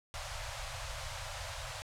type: band-stop noise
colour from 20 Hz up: pink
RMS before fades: -41 dBFS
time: 0.14-1.82 s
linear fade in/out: 0 ms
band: 130 to 520 Hz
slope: 96 dB/octave
effects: low-pass 8000 Hz 12 dB/octave